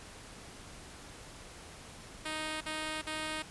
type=tone bursts; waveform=5% pulse; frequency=311.1 Hz; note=D#4; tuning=in tune; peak=-24 dBFS; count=3; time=2.25-3.426 s; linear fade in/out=10 ms; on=360 ms; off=48 ms; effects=pink hiss -50 dBFS RMS until 3.5 s + resampled to 24000 Hz